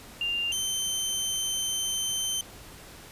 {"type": "tone pair in turn", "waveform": ["sine", "20% pulse"], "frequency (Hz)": [2794, 3095], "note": ["F7", "G7"], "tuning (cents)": [0, -23], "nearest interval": "major second", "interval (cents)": 177, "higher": "second", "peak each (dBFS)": [-26, -22], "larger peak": "second", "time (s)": [[0.21, 0.52], [0.52, 2.41]], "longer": "second", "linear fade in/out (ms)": 2, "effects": ["pink hiss -47 dBFS RMS until 3.11 s", "resampled to 32000 Hz"]}